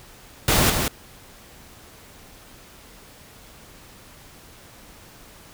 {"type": "noise with echo", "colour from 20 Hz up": "pink", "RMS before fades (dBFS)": -18, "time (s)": [0.48, 0.7], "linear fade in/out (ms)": 2, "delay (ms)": 180, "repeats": 1, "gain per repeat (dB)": -5, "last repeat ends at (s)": 0.88, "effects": ["pink hiss -47 dBFS RMS until 5.53 s"]}